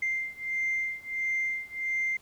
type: beating tone pair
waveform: sine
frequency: 2093 / 2094.5 Hz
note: C7 / C7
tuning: 0 / +1 cents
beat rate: 1.5 Hz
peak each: -30 / -31 dBFS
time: 0.02-2.17 s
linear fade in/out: 5 ms
effects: tanh soft clip ceiling -22 dBFS + pink hiss -59 dBFS RMS until 2.21 s